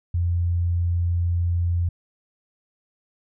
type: tone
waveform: sine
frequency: 86.6 Hz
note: F2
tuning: 14 cents flat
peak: -19 dBFS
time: 0.14-1.89 s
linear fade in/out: 5 ms
effects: none